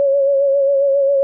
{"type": "tone with vibrato", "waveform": "sine", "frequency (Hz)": 554.4, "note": "C#5", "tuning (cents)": 0, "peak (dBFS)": -11, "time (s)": [0, 1.23], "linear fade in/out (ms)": 0, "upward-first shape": "sine", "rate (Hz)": 7.4, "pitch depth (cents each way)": 38, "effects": []}